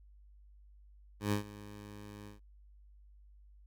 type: tone with ADSR envelope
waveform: 15% pulse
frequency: 103.2 Hz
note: G#2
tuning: 10 cents flat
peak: -22 dBFS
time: 1.2-2.4 s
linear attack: 120 ms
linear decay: 110 ms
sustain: -19 dB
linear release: 130 ms
effects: added 50 Hz sine -56 dBFS peak until 3.66 s